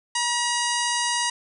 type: harmonic tone with a mistuned harmonic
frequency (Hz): 957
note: A#5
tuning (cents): +45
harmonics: 1 / 2 / 3 / 4 / 5 / 6 / 7 / 8 / 9 / 10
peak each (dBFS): -27 / -29 / -30 / -33 / -31 / -33 / -32 / -35 / -36 / -35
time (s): 0.15-1.3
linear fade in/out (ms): 5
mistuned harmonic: 7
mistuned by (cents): -75
effects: none